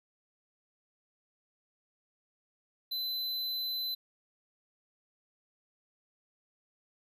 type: tone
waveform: square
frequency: 4030 Hz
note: B7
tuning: 34 cents sharp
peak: -33 dBFS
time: 2.91-3.95 s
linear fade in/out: 10 ms
effects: none